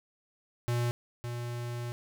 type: tone pair in turn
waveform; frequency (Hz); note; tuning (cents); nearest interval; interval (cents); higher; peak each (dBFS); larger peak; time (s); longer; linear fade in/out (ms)
square; 120 / 120; B2 / B2; -49 / -49; unison; 0; neither; -28 / -35; first; 0.68-0.91 / 1.24-1.92; second; 0
effects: none